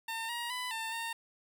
15% pulse tone with pitch steps, 905 / 948 / 998 / 897 / 916 Hz, A5 / A#5 / B5 / A5 / A#5, +48 / +29 / +18 / +33 / -31 cents, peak -29 dBFS, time 0.08-1.13 s, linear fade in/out 5 ms, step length 210 ms, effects none

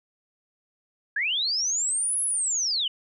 sine linear two-way sweep, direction up then down, 1600 to 10810 to 2882 Hz, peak -23 dBFS, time 1.16-2.88 s, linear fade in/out 5 ms, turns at 2.22 s, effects none

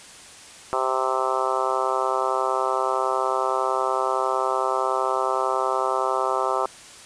harmonic tone, 130.81 Hz, C3, in tune, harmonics 3 / 4 / 5 / 6 / 7 / 8 / 9 / 10, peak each -29 / -29 / -29 / -29 / -29 / -29 / -29 / -29 dBFS, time 0.73-6.66 s, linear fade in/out 0 ms, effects white hiss -44 dBFS RMS until 7.05 s + resampled to 22050 Hz

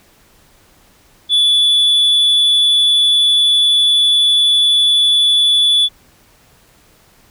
sine tone, 3448 Hz, A7, 36 cents flat, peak -6 dBFS, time 1.29-5.89 s, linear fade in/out 50 ms, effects tanh soft clip ceiling -8 dBFS + pink hiss -50 dBFS RMS until 7.3 s

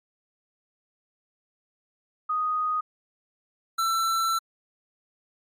sine / square tone pair in turn, 1244.5 / 1338.2 Hz, D#6 / E6, 0 / +26 cents, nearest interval minor second, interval 126 cents, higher second, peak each -23 dBFS, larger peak neither, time 2.29-2.81 / 3.78-4.39 s, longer second, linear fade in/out 10 ms, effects MP3 64 kbps

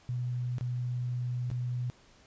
sine tone with dropouts, 123.3 Hz, B2, 2 cents flat, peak -30 dBFS, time 0.09-1.9 s, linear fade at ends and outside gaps 0 ms, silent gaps 0.583-0.61 / 1.502-1.514 s, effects pink hiss -60 dBFS RMS until 2.26 s + resampled to 16000 Hz

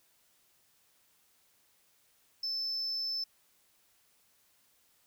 triangle tone, 5274 Hz, E8, in tune, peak -30 dBFS, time 2.43-3.24 s, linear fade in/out 5 ms, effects tanh soft clip ceiling -28 dBFS + white hiss -69 dBFS RMS until 5.06 s

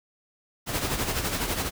pink noise with tremolo, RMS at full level -26 dBFS, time 0.66-1.71 s, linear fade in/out 50 ms, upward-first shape sine, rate 12 Hz, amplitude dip 55%, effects none

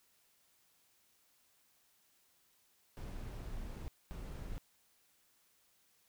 brown noise bursts at uneven times, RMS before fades -44 dBFS, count 2, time 2.97-3.88 / 4.11-4.58 s, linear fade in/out 0 ms, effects white hiss -72 dBFS RMS until 6.08 s

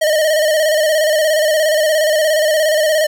square tone with vibrato, 619 Hz, D#5, 9 cents flat, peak -12 dBFS, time 0.01-3.07 s, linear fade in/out 10 ms, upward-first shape square, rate 17 Hz, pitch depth 47 cents each way, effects 8-bit

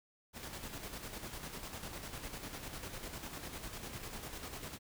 pink noise with tremolo, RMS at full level -44 dBFS, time 0.33-4.79 s, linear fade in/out 50 ms, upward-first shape square, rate 10 Hz, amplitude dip 45%, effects none

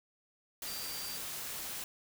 sine tone in noise, 4699 Hz, D8, in tune, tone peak -44 dBFS, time 0.67-1.17 s, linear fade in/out 2 ms, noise white, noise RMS -41 dBFS, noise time 0.62-1.84 s, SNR -6 dB, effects none

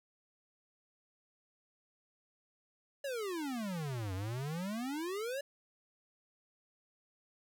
square exponential two-way sweep, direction down then up, 578 to 90.8 to 578 Hz, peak -37 dBFS, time 3.04-5.41 s, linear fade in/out 5 ms, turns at 4.14 s, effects none

